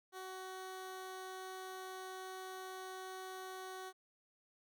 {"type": "tone", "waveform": "15% pulse", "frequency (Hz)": 375.1, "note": "F#4", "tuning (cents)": 24, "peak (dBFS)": -39, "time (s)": [0.12, 3.93], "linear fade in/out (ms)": 50, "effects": []}